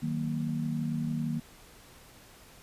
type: chord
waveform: sine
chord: D# minor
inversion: none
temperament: just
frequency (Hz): 155.56 / 186.68 / 233.3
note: D#3 / F#3 / A#3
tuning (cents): 0 / +16 / +2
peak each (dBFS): -32 / -38 / -32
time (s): 0.02-1.4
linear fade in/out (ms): 10
effects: pink hiss -54 dBFS RMS until 2.62 s + resampled to 32000 Hz